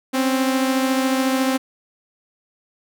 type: beating tone pair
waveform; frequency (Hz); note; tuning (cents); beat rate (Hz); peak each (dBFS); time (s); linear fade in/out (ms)
sawtooth; 261.8 / 275.8; C4 / C#4; +1 / -9; 14; -14 / -22; 0.13-1.58; 20
effects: none